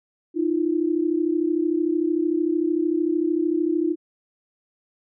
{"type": "tone pair together", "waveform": "sine", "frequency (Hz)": [310.7, 344], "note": ["D#4", "F4"], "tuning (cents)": [-2, -26], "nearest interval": "major second", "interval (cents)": 176, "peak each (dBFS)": -22, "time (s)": [0.34, 3.96], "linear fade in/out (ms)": 50, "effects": []}